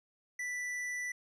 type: tone with hard clipping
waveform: sine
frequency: 1975.5 Hz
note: B6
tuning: in tune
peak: -37 dBFS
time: 0.39-1.12 s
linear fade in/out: 5 ms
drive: 11 dB
effects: low-pass 12000 Hz 12 dB/octave